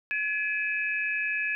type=tone cluster; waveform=sine; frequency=1700 / 2370 / 2559 Hz; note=G#6 / D7 / D#7; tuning=+40 / +15 / +48 cents; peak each=-29 / -35 / -30 dBFS; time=0.11-1.55 s; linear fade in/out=0 ms; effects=none